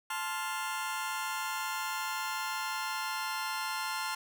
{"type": "chord", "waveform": "sawtooth", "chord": "F major", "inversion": "first", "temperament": "just", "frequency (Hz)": [873.1, 1047.7, 1396.9], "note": ["A5", "C6", "F6"], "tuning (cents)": [-14, 2, 0], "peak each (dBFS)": -34, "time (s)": [0.1, 4.15], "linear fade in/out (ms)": 5, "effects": []}